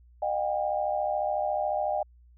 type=tone cluster; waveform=sine; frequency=609 / 727 / 801 Hz; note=D#5 / F#5 / G5; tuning=-37 / -31 / +37 cents; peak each=-29 / -31 / -30 dBFS; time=0.22-2.03 s; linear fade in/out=5 ms; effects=added 60 Hz sine -53 dBFS peak until 2.37 s